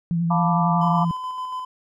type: tone with vibrato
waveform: sine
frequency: 169 Hz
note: E3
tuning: 43 cents sharp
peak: -19 dBFS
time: 0.11-1.11 s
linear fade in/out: 0 ms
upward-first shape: sine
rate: 11 Hz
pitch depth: 34 cents each way
type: chord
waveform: sine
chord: B half-diminished seventh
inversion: second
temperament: equal with one note detuned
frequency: 700.9 / 880 / 987.8 / 1174.7 Hz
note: F5 / A5 / B5 / D6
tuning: +6 / 0 / 0 / 0 cents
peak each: -25 dBFS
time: 0.3-1.05 s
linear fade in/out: 10 ms
type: tone with tremolo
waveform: triangle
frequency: 1015 Hz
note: B5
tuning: 47 cents sharp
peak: -24 dBFS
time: 0.81-1.65 s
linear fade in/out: 5 ms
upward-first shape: square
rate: 7 Hz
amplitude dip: 30%
effects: none